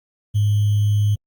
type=tone with sample-and-hold; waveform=sine; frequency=103.83 Hz; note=G#2; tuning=in tune; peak=-14 dBFS; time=0.34-1.16 s; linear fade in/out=20 ms; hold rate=3150 Hz; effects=Opus 32 kbps